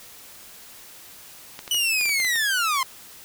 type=clicks; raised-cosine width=0.2 ms; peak=-18 dBFS; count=9; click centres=1.591 / 1.678 / 1.746 / 2.011 / 2.057 / 2.093 / 2.201 / 2.248 / 2.358 s
type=linear sweep; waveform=sawtooth; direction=down; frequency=2985 to 1020 Hz; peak=-17 dBFS; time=1.71-2.83 s; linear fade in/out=2 ms
effects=white hiss -45 dBFS RMS until 3.24 s